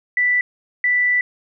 sine tone bursts at uneven times, 1975.5 Hz, B6, in tune, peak -14 dBFS, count 2, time 0.17-0.41 / 0.84-1.21 s, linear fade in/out 2 ms, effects none

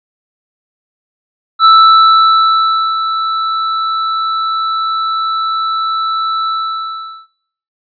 square tone with ADSR envelope, 1318.5 Hz, E6, in tune, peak -3 dBFS, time 1.59-7.27 s, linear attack 58 ms, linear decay 1300 ms, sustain -11 dB, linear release 790 ms, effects noise-tail reverb RT60 0.7 s tail -23 dB re dry + resampled to 11025 Hz

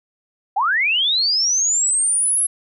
sine linear sweep, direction up, 726 to 11090 Hz, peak -15 dBFS, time 0.56-2.47 s, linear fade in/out 10 ms, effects none

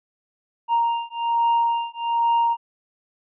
triangle beating tone pair, 932 / 933.2 Hz, A#5 / A#5, -1 / +2 cents, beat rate 1.2 Hz, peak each -20 dBFS, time 0.68-2.57 s, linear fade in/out 50 ms, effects resampled to 8000 Hz

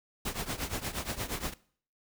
pink noise with tremolo, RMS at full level -32 dBFS, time 0.25-1.54 s, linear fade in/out 5 ms, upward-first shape triangle, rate 8.5 Hz, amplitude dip 90%, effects noise-tail reverb RT60 0.5 s tail -20 dB re dry

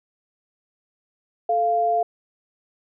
sine tone pair together, 437.8 / 695 Hz, A4 / F5, -9 / -9 cents, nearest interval minor sixth, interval 800 cents, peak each -26 / -18 dBFS, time 1.49-2.03 s, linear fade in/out 5 ms, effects none

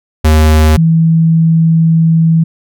square / sine tone pair in turn, 77.78 / 163.11 Hz, D#2 / E3, 0 / -18 cents, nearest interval octave + minor second, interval 1282 cents, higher second, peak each -5 dBFS, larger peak neither, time 0.24-0.77 / 0.77-2.44 s, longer second, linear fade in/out 10 ms, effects none

